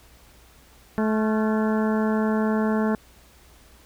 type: harmonic tone with a mistuned harmonic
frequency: 217 Hz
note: A3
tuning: 24 cents flat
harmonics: 1 / 2 / 3 / 4 / 5 / 6 / 7 / 8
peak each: -21 / -27 / -31 / -33 / -35 / -37 / -38 / -39 dBFS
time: 0.98-2.95 s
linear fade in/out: 0 ms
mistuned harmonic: 6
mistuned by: +92 cents
effects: added 60 Hz sine -54 dBFS peak until 3.85 s + pink hiss -54 dBFS RMS until 3.85 s